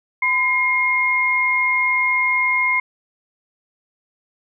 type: tone pair together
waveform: sine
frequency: 1009 / 2138 Hz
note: B5 / C7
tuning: +37 / +37 cents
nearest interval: octave + minor second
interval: 1300 cents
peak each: -22 / -16 dBFS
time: 0.22-2.8 s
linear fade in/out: 5 ms
effects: none